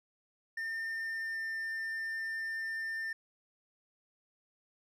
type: tone with pitch glide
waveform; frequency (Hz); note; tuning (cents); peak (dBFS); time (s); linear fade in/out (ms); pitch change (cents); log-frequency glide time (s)
triangle; 1808 to 1797.6; A6 to A6; +47 to +37; -33; 0.57-3.13; 5; -10; 0.87-1.67
effects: none